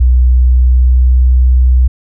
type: tone with pitch glide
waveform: sine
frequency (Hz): 62.2 to 62.89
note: B1 to B1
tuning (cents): +13 to +32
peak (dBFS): -4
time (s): 0-1.88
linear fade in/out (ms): 10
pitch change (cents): +19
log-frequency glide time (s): 0.26-1.24
effects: none